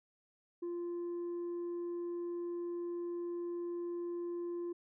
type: tone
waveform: sine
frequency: 346.8 Hz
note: F4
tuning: 12 cents flat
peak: -34 dBFS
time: 0.62-4.73 s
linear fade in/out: 10 ms
effects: tanh soft clip ceiling -36 dBFS